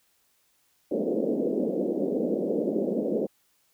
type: band-pass noise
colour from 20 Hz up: white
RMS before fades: -27 dBFS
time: 0.91-3.27 s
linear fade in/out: 5 ms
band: 190 to 540 Hz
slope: 48 dB/octave
effects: white hiss -68 dBFS RMS until 3.73 s